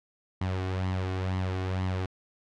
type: tone with flanger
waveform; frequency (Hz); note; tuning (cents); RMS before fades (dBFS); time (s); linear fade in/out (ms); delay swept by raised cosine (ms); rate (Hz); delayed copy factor
sawtooth; 93.2; F#2; +13; -30; 0.41-2.06; 5; 0.97 to 2.77; 2.1; +0.55
effects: low-pass 4000 Hz 12 dB/octave